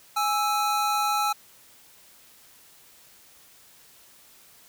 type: tone pair together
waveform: square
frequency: 830.6 / 1318.5 Hz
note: G#5 / E6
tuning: 0 / 0 cents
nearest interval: minor sixth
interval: 800 cents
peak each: -26 dBFS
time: 0.16-1.33 s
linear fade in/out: 10 ms
effects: white hiss -54 dBFS RMS until 4.68 s